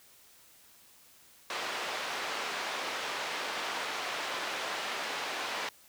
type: band-pass noise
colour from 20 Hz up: pink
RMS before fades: -36 dBFS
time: 1.5-5.69 s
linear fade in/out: 2 ms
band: 640 to 4200 Hz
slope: 12 dB/octave
effects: white hiss -59 dBFS RMS until 5.88 s